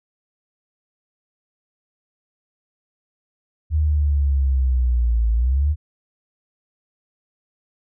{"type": "linear two-way sweep", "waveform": "sine", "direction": "down then up", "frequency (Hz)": [78, 55, 78], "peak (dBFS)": -15, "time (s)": [3.7, 5.76], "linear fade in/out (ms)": 50, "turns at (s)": 5.32, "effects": []}